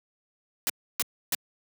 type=noise bursts; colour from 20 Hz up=white; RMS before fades=-26 dBFS; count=3; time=0.67-1.348 s; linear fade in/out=0 ms; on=26 ms; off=300 ms; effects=high-pass 150 Hz 12 dB/octave